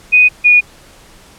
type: tone pair in turn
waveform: sine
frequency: 2489 / 2452 Hz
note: D#7 / D#7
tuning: 0 / -26 cents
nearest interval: unison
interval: 26 cents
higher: first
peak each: -4 dBFS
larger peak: neither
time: 0.12-0.29 / 0.44-0.61 s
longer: neither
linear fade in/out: 20 ms
effects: pink hiss -42 dBFS RMS until 1.38 s + low-pass 11000 Hz 12 dB/octave